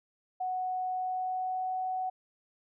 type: tone with pitch glide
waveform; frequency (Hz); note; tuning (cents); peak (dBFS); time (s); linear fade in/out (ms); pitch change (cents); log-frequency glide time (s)
sine; 740 to 745.6; F#5 to F#5; 0 to +13; -30; 0.4-2.1; 10; +13; 0.92-1.79
effects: none